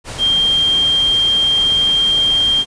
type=tone in noise; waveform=sine; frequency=3190 Hz; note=G7; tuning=30 cents sharp; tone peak=-11 dBFS; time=0.18-2.65 s; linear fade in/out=50 ms; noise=pink; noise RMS=-28 dBFS; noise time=0.04-2.66 s; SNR=+14 dB; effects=resampled to 22050 Hz